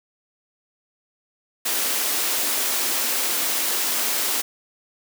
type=high-pass noise; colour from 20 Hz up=white; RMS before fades=-23 dBFS; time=1.65-4.42 s; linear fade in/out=10 ms; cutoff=230 Hz; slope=48 dB/octave; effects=none